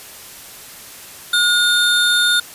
square tone pair together, 1437 / 3621 Hz, F6 / A7, +49 / +49 cents, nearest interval octave + major third, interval 1600 cents, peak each -16 dBFS, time 1.33-2.4 s, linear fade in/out 5 ms, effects white hiss -37 dBFS RMS until 2.54 s + resampled to 32000 Hz

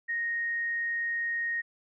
sine tone, 1864.7 Hz, A#6, in tune, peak -28 dBFS, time 0.08-1.62 s, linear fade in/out 20 ms, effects none

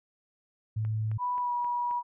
sine tone, 109 Hz, A2, 16 cents flat, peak -27 dBFS, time 0.76-1.18 s, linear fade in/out 10 ms
click train, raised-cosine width 0.5 ms, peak -34 dBFS, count 5, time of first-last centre 0.85-1.911 s, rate 3.77 Hz
sine tone with pitch glide, 986 to 967.4 Hz, B5 to B5, -3 to -36 cents, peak -27 dBFS, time 1.18-2.03 s, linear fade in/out 50 ms, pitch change -33 cents, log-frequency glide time 1.39-1.53 s
effects none

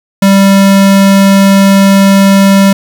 square tone, 196 Hz, G3, in tune, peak -3 dBFS, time 0.22-2.73 s, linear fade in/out 5 ms, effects 7-bit

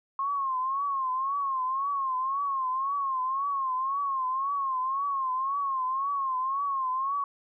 sine tone with vibrato, 1077 Hz, C6, 50 cents sharp, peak -26 dBFS, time 0.19-7.24 s, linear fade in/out 2 ms, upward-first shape triangle, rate 1.9 Hz, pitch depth 110 cents each way, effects none

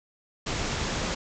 pink low-pass noise, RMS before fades -30 dBFS, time 0.46-1.15 s, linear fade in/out 10 ms, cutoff 7500 Hz, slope 96 dB/octave, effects none

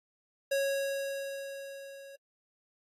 square tone with level ramp, 551 Hz, C#5, 11 cents flat, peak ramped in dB -27 to -48 dBFS, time 0.51-2.16 s, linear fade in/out 10 ms, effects AAC 48 kbps

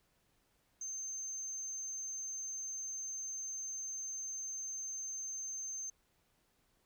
sine tone, 6290 Hz, G8, 5 cents sharp, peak -38 dBFS, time 0.81-5.9 s, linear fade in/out 5 ms, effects tanh soft clip ceiling -36 dBFS + pink hiss -75 dBFS RMS until 6.85 s

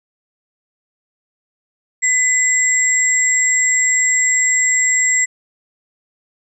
sine tone pair together, 2008 / 7581 Hz, B6 / A#8, +28 / +28 cents, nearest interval octave + major seventh, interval 2300 cents, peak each -15 dBFS, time 2.02-5.26 s, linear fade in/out 20 ms, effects none

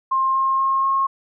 sine tone with pitch steps, 1061 / 1067.8 / 1074.6 / 1081.4 Hz, C6 / C6 / C6 / C#6, +24 / +35 / +46 / -43 cents, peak -16 dBFS, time 0.11-1.07 s, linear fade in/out 10 ms, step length 240 ms, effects none

